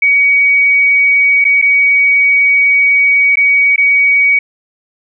sine tone with dropouts, 2256 Hz, C#7, 30 cents sharp, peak -6 dBFS, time 0.02-4.39 s, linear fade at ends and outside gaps 5 ms, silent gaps 1.443-1.45 / 1.616-1.623 / 3.357-3.37 / 3.761-3.779 s, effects none

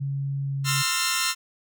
sine tone with pitch glide, 138.59 to 137.79 Hz, C#3 to C#3, 0 to -10 cents, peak -25 dBFS, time 0-0.83 s, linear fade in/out 20 ms, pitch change -10 cents, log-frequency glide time 0.44-0.55 s
10% pulse chord, F major seventh, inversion second, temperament equal with one note detuned, 1046.5 / 1318.5 / 1396.9 / 1804.3 Hz, C6 / E6 / F6 / A6, 0 / 0 / 0 / +43 cents, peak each -20 dBFS, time 0.64-1.35 s, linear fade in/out 50 ms
effects none

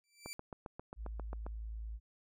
15% pulse tone with exponential growth, 2335 Hz, D7, 11 cents flat, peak -34 dBFS, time 0.04-0.33 s, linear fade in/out 0 ms, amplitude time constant 61 ms
click train, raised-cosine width 1 ms, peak -30 dBFS, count 10, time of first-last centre 0.26-1.465 s, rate 7.47 Hz
sine tone, 54.7 Hz, A1, 9 cents flat, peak -40 dBFS, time 0.96-2 s, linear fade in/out 50 ms
effects none

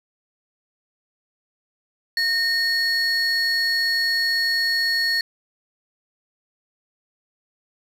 triangle tone pair together, 1838 / 4372 Hz, A#6 / C#8, -25 / -25 cents, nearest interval octave + minor third, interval 1500 cents, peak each -19 dBFS, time 2.17-5.21 s, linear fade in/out 2 ms, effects tanh soft clip ceiling -13 dBFS

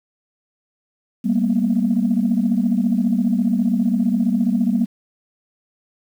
sine tone cluster, 194.7 / 229.1 / 243.9 Hz, G3 / A#3 / B3, -12 / -30 / -21 cents, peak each -19 dBFS, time 1.24-4.86 s, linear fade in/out 20 ms, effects tanh soft clip ceiling -8 dBFS + 8-bit

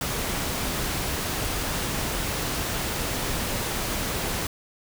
pink noise, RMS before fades -28 dBFS, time 0.01-4.47 s, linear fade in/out 2 ms, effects none

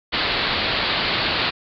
white low-pass noise, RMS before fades -22 dBFS, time 0.12-1.51 s, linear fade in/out 20 ms, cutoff 4600 Hz, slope 96 dB/octave, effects none

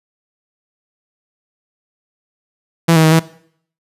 sawtooth tone with pitch steps, 166.4 / 159.8 / 158.1 / 162.6 Hz, E3 / D#3 / D#3 / E3, +17 / +47 / +28 / -23 cents, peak -4 dBFS, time 2.88-3.196 s, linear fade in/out 10 ms, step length 79 ms, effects noise-tail reverb RT60 0.6 s tail -19 dB re dry + resampled to 32000 Hz

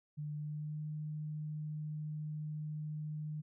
sine tone with pitch glide, 149.4 to 152.36 Hz, D3 to D#3, +30 to -36 cents, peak -38 dBFS, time 0.17-3.42 s, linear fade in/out 20 ms, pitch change +34 cents, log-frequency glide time 0.37-0.82 s, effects none

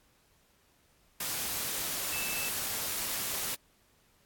sine tone in noise, 2637 Hz, E7, in tune, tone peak -37 dBFS, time 2.12-2.49 s, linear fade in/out 5 ms, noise white, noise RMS -34 dBFS, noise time 1.2-3.55 s, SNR -6 dB, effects pink hiss -67 dBFS RMS until 4.25 s + AAC 64 kbps

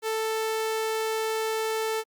sawtooth tone, 441.4 Hz, A4, 5 cents sharp, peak -22 dBFS, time 0.02-2.04 s, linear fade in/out 50 ms, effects Opus 48 kbps

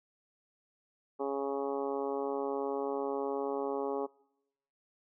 harmonic tone, 138.59 Hz, C#3, in tune, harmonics 2 / 3 / 4 / 5 / 6 / 7 / 8 / 9, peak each -40 / -34 / -39 / -45 / -40 / -48 / -44 / -53 dBFS, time 1.19-4.07 s, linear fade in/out 20 ms, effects noise-tail reverb RT60 0.9 s tail -26 dB re dry

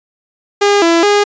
sawtooth tone with pitch steps, 406.4 / 335.1 / 410.3 Hz, G#4 / E4 / G#4, -38 / +29 / -21 cents, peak -4 dBFS, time 0.61-1.24 s, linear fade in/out 10 ms, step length 210 ms, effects resampled to 16000 Hz

